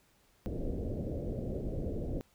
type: low-pass noise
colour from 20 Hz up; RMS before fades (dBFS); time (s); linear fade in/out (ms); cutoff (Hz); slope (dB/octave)
pink; -36; 0.46-2.21; 0; 590; 48
effects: pink hiss -68 dBFS RMS until 2.34 s